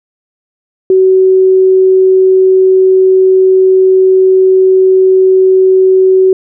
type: tone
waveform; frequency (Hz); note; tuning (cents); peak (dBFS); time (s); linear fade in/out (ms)
sine; 376.7; F#4; +31; -3; 0.9-6.33; 2
effects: none